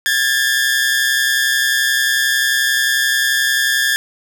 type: tone pair together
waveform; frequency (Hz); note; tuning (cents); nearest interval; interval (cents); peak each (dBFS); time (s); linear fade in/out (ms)
sawtooth; 1629 / 1760.3; G#6 / A6; -34 / 0; minor second; 134; -13; 0.06-3.96; 0
effects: none